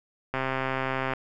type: click train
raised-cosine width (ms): 0.5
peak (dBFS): -13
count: 106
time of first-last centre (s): 0.34-1.135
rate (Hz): 132
effects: none